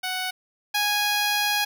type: tone pair in turn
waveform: 10% pulse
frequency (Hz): 742 / 827.6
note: F#5 / G#5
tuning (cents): +5 / -6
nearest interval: major second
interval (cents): 189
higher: second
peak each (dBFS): -18 / -13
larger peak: second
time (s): 0.03-0.31 / 0.74-1.65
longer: second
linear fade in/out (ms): 10
effects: none